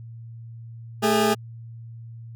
20% pulse tone pair together, 218.9 / 407.3 Hz, A3 / G#4, -9 / -34 cents, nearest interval major seventh, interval 1075 cents, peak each -16 dBFS, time 1.02-1.35 s, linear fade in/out 20 ms, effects added 115 Hz sine -37 dBFS peak until 2.35 s

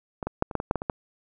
clicks, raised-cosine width 1 ms, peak -17 / -14 / -7 / -21 / -10 / -16 / -7 / -12 / -18 / -11 dBFS, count 10, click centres 0.228 / 0.27 / 0.424 / 0.512 / 0.553 / 0.601 / 0.711 / 0.757 / 0.819 / 0.898 s, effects none

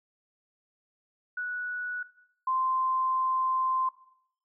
sine tone pair in turn, 1472 / 1040.9 Hz, F#6 / C6, -9 / -9 cents, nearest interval tritone, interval 600 cents, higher first, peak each -30 / -25 dBFS, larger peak second, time 1.37-2.03 / 2.47-3.89 s, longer second, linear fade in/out 5 ms, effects noise-tail reverb RT60 0.7 s tail -17 dB re dry

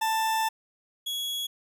40% pulse tone pair in turn, 886 / 3345 Hz, A5 / G#7, +12 / +12 cents, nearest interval octave + major seventh, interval 2300 cents, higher second, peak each -23 / -28 dBFS, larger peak first, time 0.01-0.49 / 1.06-1.47 s, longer first, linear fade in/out 10 ms, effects none

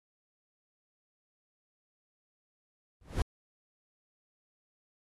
brown noise with exponential growth, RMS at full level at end -24 dBFS, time 3.01-3.22 s, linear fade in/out 2 ms, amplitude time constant 44 ms, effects AAC 32 kbps

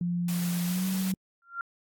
sine tone with pitch glide, 174.61 to 188.23 Hz, F3 to F#3, 0 to +30 cents, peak -26 dBFS, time 0.01-1.14 s, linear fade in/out 2 ms, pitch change +130 cents, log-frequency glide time 0.65-0.86 s
white noise, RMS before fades -38 dBFS, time 0.28-1.12 s, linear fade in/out 5 ms
sine tone with exponential growth, 1383 Hz, F6, 17 cents flat, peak -27 dBFS, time 1.42-1.61 s, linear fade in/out 1 ms, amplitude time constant 41 ms
effects AAC 64 kbps

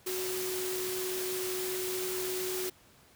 sine tone in noise, 370 Hz, F#4, in tune, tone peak -34 dBFS, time 0.06-2.7 s, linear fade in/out 10 ms, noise white, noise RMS -37 dBFS, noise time 0.06-2.7 s, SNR 0 dB, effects pink hiss -60 dBFS RMS until 3.15 s + high-pass 60 Hz 12 dB/octave

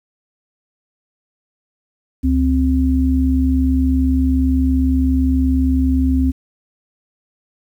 sine tone pair together, 70.65 / 261.4 Hz, C#2 / C4, +34 / -1 cents, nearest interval octave + major seventh, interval 2265 cents, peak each -15 dBFS, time 2.23-6.32 s, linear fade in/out 20 ms, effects 8-bit

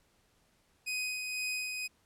sawtooth tone with tremolo, 2504 Hz, D#7, 10 cents sharp, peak -29 dBFS, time 0.86-1.88 s, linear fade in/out 20 ms, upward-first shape sine, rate 2 Hz, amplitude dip 35%, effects pink hiss -70 dBFS RMS until 2.05 s + low-pass 12000 Hz 12 dB/octave

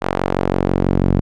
sawtooth tone with band-pass filter sweep, 46.12 Hz, F#1, 5 cents flat, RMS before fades -17 dBFS, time 0.01-1.21 s, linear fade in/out 20 ms, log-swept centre 870 to 190 Hz, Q 0.75, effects none

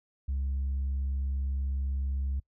sine tone, 67.8 Hz, C#2, 38 cents flat, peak -26 dBFS, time 0.28-2.4 s, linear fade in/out 10 ms, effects noise-tail reverb RT60 0.1 s tail -24 dB re dry + tanh soft clip ceiling -26 dBFS

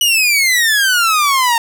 sawtooth exponential sweep, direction down, 2960 to 910 Hz, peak -7 dBFS, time 0.01-1.58 s, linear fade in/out 2 ms, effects none

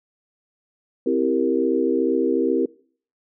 sine chord, C dominant seventh, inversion none, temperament equal, 261.6 / 329.6 / 392 / 466.2 Hz, C4 / E4 / G4 / Bb4, 0 / 0 / 0 / 0 cents, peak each -23 dBFS, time 1.06-2.66 s, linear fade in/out 5 ms, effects noise-tail reverb RT60 0.5 s tail -23 dB re dry

